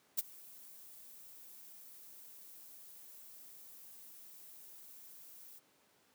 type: noise with ADSR envelope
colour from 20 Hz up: violet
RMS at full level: -31 dBFS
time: 0.17-5.6 s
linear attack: 18 ms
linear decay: 25 ms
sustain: -24 dB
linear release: 24 ms
effects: pink hiss -70 dBFS RMS until 6.14 s + high-pass 200 Hz 12 dB/octave